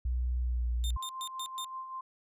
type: tone with pitch glide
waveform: sine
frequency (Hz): 61.6 to 59.57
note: B1 to A#1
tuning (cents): -4 to +38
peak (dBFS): -28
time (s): 0.05-0.97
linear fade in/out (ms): 5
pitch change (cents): -58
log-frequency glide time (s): 0.41-0.69
type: tone bursts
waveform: sawtooth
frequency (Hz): 3625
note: A#7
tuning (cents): -49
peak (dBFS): -34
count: 5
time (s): 0.84-1.645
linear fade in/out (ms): 0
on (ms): 65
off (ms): 120
type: tone with tremolo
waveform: sine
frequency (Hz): 1046.5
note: C6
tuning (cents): 0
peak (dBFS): -36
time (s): 0.96-2.01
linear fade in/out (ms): 5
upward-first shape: sine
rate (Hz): 5.2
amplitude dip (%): 50
effects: resampled to 32000 Hz